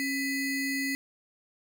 square ring-modulated tone, 1134 Hz, C#6, 39 cents sharp, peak -26 dBFS, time 0-0.95 s, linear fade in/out 0 ms, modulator 862 Hz, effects 9-bit

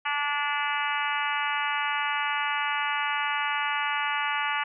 harmonic tone, 290.4 Hz, D4, 19 cents flat, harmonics 3 / 4 / 5 / 6 / 7 / 8 / 9 / 10, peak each -31 / -32 / -33 / -34 / -34 / -35 / -36 / -36 dBFS, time 0.05-4.64 s, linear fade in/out 10 ms, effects none

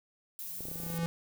violet noise, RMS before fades -41 dBFS, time 0.39-0.98 s, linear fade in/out 0 ms
square tone with exponential growth, 167.6 Hz, E3, 29 cents sharp, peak -29 dBFS, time 0.41-1.06 s, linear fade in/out 0 ms, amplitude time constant 140 ms
clicks, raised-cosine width 2 ms, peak -31 dBFS, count 12, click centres 0.607 / 0.654 / 0.685 / 0.715 / 0.758 / 0.801 / 0.835 / 0.865 / 0.902 / 0.941 / 0.99 / 1.033 s
effects none

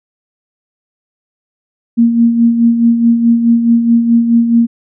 sine tone with tremolo, 233.1 Hz, A#3, in tune, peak -4 dBFS, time 1.97-4.67 s, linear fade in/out 20 ms, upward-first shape sine, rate 4.7 Hz, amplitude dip 55%, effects none

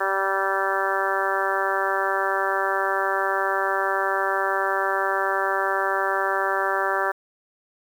harmonic tone, 193.9 Hz, G3, 19 cents flat, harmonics 2 / 3 / 4 / 5 / 6 / 7 / 8 / 9, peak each -29 / -29 / -29 / -29 / -29 / -29 / -29 / -29 dBFS, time 0-7.12 s, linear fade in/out 10 ms, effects 8-bit

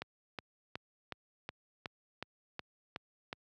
click train, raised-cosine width 0.3 ms, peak -23 dBFS, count 10, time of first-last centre 0.02-3.329 s, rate 2.72 Hz, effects high-pass 80 Hz 12 dB/octave

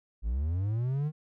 triangle linear sweep, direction up, 49 to 156.6 Hz, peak -25 dBFS, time 0.22-1.12 s, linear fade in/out 50 ms, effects none

